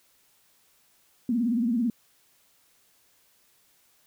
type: tone with vibrato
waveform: sine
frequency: 235.7 Hz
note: A#3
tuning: 19 cents sharp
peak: -22 dBFS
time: 1.29-1.9 s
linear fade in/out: 2 ms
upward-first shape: sine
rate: 18 Hz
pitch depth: 130 cents each way
effects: white hiss -64 dBFS RMS until 4.06 s